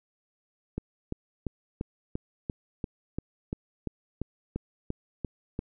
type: click train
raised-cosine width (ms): 3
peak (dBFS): -18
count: 15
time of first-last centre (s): 0.78-5.591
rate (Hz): 2.91
effects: none